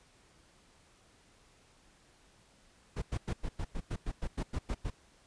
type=noise bursts; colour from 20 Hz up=brown; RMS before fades=-34 dBFS; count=13; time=2.96-4.904 s; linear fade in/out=10 ms; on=60 ms; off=97 ms; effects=pink hiss -64 dBFS RMS until 5.26 s + resampled to 22050 Hz